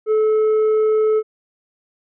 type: tone with tanh clipping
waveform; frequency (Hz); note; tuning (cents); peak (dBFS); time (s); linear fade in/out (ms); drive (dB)
sine; 433.2; A4; -27; -14; 0.06-1.23; 50; 4
effects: none